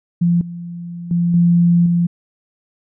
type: tone with level steps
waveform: sine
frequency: 172.4 Hz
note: F3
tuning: 22 cents flat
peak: -11 / -26 / -13 / -9 / -12 dBFS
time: 0.21-2.07 s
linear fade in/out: 10 ms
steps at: 0.41 / 1.11 / 1.34 / 1.86 s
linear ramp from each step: 2 ms
effects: none